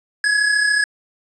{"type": "tone pair together", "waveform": "square", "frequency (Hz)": [1655.2, 1689], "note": ["G#6", "G#6"], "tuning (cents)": [-6, 29], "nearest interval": "unison", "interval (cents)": 35, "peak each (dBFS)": [-23, -16], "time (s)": [0.24, 0.84], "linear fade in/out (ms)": 2, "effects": ["resampled to 24000 Hz", "8-bit"]}